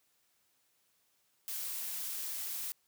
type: noise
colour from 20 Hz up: blue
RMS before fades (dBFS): -39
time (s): 1.48-2.72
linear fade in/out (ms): 0
effects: white hiss -74 dBFS RMS until 2.87 s + high-pass 60 Hz 12 dB/octave